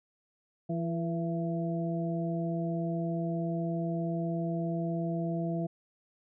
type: harmonic tone with a mistuned harmonic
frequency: 167.7 Hz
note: E3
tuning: 30 cents sharp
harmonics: 1 / 2 / 3 / 4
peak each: -31 / -36 / -44 / -37 dBFS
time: 0.69-5.67 s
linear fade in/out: 10 ms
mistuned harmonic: 3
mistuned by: -54 cents
effects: none